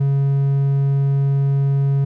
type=tone; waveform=triangle; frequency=138.59 Hz; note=C#3; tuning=in tune; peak=-12 dBFS; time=0-2.05 s; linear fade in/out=10 ms; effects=none